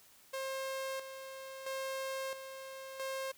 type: tone with tremolo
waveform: sawtooth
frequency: 533 Hz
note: C5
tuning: 32 cents sharp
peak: -33 dBFS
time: 0.33-3.32 s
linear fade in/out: 10 ms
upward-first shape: square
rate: 0.75 Hz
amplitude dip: 60%
effects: white hiss -62 dBFS RMS until 3.37 s